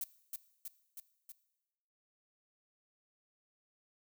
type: noise with echo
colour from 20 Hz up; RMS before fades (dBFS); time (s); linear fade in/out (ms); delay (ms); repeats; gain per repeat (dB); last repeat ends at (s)
violet; -38; 0.01-0.04; 2; 320; 4; -3; 1.32
effects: noise-tail reverb RT60 1.0 s tail -17 dB re dry